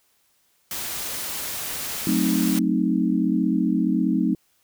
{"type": "noise", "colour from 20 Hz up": "white", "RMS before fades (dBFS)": -30, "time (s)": [0.71, 2.59], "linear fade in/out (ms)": 2}
{"type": "chord", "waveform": "sine", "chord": "F# diminished seventh", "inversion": "none", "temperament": "equal", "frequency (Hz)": [185, 220, 261.6, 311.1], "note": ["F#3", "A3", "C4", "Eb4"], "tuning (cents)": [0, 0, 0, 0], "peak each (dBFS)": -24, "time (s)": [2.07, 4.35], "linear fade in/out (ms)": 2}
{"effects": ["white hiss -65 dBFS RMS until 4.63 s"]}